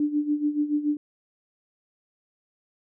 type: tone with tremolo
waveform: sine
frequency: 295.9 Hz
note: D4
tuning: 13 cents sharp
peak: -19 dBFS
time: 0-0.97 s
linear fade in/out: 2 ms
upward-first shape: sine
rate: 7 Hz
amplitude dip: 75%
effects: none